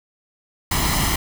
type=noise with comb filter; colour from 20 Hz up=pink; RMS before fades=-20 dBFS; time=0.71-1.16 s; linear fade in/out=5 ms; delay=0.98 ms; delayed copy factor=+0.65; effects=none